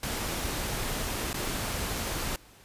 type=noise with dropouts; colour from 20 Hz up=pink; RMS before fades=-32 dBFS; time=0.03-2.36 s; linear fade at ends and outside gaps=2 ms; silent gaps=1.331-1.342 s; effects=pink hiss -55 dBFS RMS until 2.64 s + resampled to 32000 Hz